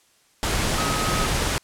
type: tone in noise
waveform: sine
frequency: 1268 Hz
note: D#6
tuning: 32 cents sharp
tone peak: -27 dBFS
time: 0.78-1.26 s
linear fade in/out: 0 ms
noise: pink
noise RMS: -23 dBFS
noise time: 0.43-1.58 s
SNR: -7 dB
effects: white hiss -60 dBFS RMS until 1.63 s + low-pass 10000 Hz 12 dB/octave